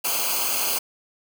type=noise with comb filter; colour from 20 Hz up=white; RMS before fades=-24 dBFS; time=0.04-0.79 s; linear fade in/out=10 ms; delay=0.54 ms; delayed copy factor=-0.8; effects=none